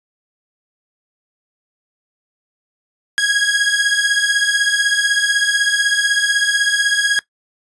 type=beating tone pair; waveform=sawtooth; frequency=1644 / 1660 Hz; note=G#6 / G#6; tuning=-18 / -1 cents; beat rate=16 Hz; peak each=-13 dBFS; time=3.18-7.19 s; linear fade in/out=0 ms; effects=noise-tail reverb RT60 0.1 s tail -19 dB re dry + resampled to 24000 Hz